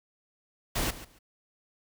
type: noise with echo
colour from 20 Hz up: pink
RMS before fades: -29 dBFS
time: 0.75-0.91 s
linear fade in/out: 10 ms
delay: 140 ms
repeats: 2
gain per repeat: -15 dB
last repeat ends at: 1.19 s
effects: none